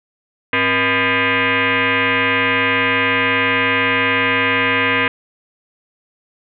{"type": "tone with frequency modulation", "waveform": "sine", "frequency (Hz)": 265.4, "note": "C4", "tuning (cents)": 25, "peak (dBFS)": -13, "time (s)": [0.53, 5.08], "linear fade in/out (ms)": 2, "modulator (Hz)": 372, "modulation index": 6.6, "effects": []}